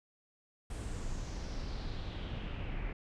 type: noise with low-pass filter sweep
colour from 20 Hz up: brown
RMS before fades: -39 dBFS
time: 0.7-2.93 s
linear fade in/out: 5 ms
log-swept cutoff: 9200 to 2200 Hz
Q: 3.3
effects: none